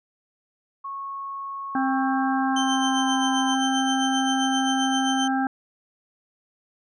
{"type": "tone with pitch glide", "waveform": "sine", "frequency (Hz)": [1100, 1026.3], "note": ["C#6", "C6"], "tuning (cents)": [-14, -34], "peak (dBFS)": -30, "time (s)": [0.84, 3.55], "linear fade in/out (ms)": 10, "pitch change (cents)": -120, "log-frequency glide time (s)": [2.29, 3.21]}
{"type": "harmonic tone", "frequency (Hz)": 265.2, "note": "C4", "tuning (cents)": 23, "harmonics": [1, 3, 5, 6], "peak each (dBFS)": [-23, -25, -34, -31], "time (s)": [1.75, 5.47], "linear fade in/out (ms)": 2}
{"type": "tone with tremolo", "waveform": "30% pulse", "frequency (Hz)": 3100, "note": "G7", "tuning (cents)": -20, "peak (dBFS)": -22, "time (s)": [2.56, 5.28], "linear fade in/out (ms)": 5, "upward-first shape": "sine", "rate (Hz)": 7.6, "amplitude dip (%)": 60}
{"effects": ["resampled to 24000 Hz"]}